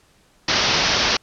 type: low-pass noise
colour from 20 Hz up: white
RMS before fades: -19 dBFS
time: 0.48-1.17 s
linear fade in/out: 5 ms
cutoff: 5900 Hz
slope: 96 dB/octave
effects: pink hiss -57 dBFS RMS until 1.22 s + low-pass 10000 Hz 12 dB/octave